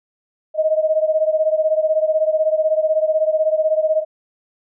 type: beating tone pair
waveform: sine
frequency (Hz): 622.3 / 638.3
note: D#5 / D#5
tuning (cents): 0 / +44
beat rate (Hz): 16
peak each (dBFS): -16 / -19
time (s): 0.54-4.05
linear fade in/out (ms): 50
effects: none